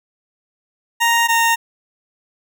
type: tone pair in turn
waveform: 20% pulse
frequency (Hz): 932.3 / 921.6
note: A#5 / A#5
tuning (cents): 0 / -20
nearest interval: unison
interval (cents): 20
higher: first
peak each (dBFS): -8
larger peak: neither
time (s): 1-1.28 / 1.28-1.56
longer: neither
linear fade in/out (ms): 20
effects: none